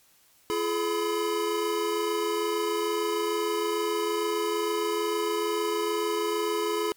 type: tone cluster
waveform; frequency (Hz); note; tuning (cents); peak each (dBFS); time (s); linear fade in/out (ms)
square; 342.2 / 424.5 / 1000; F4 / G#4 / B5; -35 / +38 / +21; -32 / -28 / -34; 0.5-6.92; 0
effects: white hiss -61 dBFS RMS until 6.96 s + MP3 96 kbps